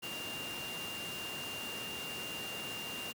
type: tone in noise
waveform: sine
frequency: 2794 Hz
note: F7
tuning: in tune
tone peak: -41 dBFS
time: 0.02-3.13 s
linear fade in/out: 20 ms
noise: pink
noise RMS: -43 dBFS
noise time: 0.02-3.13 s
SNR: -1 dB
effects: high-pass 150 Hz 12 dB/octave